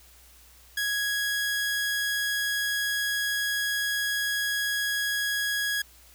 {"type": "tone", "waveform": "sawtooth", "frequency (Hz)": 1661.2, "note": "G#6", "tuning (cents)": 0, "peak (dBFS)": -22, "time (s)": [0.77, 5.82], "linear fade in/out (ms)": 5, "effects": ["added 60 Hz sine -56 dBFS peak until 6.14 s", "white hiss -55 dBFS RMS until 6.14 s"]}